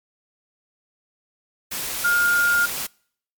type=tone in noise; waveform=sine; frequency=1415 Hz; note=F6; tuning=22 cents sharp; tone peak=-16 dBFS; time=2.04-2.66 s; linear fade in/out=10 ms; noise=white; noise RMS=-28 dBFS; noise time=1.71-2.87 s; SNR=+9 dB; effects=noise-tail reverb RT60 0.6 s tail -26 dB re dry + MP3 96 kbps